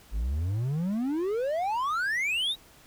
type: exponential sweep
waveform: triangle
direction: up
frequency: 48.06 to 3911 Hz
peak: -24 dBFS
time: 0.11-2.56 s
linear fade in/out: 50 ms
effects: pink hiss -55 dBFS RMS until 2.86 s